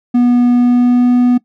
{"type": "tone with pitch glide", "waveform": "triangle", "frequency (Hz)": [243.7, 246.1], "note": ["B3", "B3"], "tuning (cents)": [-23, -6], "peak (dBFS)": -5, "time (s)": [0.14, 1.38], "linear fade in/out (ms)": 10, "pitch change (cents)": 17, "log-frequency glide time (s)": [0.51, 1.11], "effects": ["noise-tail reverb RT60 0.1 s tail -19 dB re dry"]}